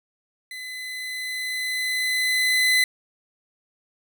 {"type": "tone with level ramp", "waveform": "30% pulse", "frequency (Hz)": 2018, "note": "B6", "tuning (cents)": 37, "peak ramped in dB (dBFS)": [-31, -13], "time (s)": [0.51, 2.84], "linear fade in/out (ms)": 2, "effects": []}